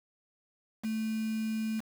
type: tone with quantisation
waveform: sine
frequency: 220 Hz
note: A3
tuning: in tune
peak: -30 dBFS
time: 0.83-1.81 s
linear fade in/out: 20 ms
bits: 7
effects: none